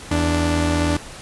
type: tone pair together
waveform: sawtooth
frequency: 82.41 / 293.7 Hz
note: E2 / D4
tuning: 0 / 0 cents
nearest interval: octave + minor seventh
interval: 2200 cents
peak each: -16 dBFS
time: 0.11-0.97 s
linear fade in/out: 5 ms
effects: pink hiss -37 dBFS RMS until 1.21 s + resampled to 24000 Hz